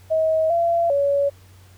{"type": "tone with pitch steps", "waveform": "sine", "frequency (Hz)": [637, 680, 564], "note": ["D#5", "F5", "C#5"], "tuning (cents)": [41, -46, 30], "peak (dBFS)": -16, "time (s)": [0.1, 1.3], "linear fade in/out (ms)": 20, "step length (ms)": 400, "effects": ["added 93 Hz sine -46 dBFS peak until 1.77 s", "pink hiss -54 dBFS RMS until 1.77 s"]}